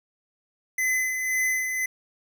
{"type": "tone with tremolo", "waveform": "square", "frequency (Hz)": 2029, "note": "B6", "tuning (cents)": 46, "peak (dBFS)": -22, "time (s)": [0.78, 1.86], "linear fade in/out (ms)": 5, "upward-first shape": "sine", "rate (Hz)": 1.9, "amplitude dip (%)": 45, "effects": []}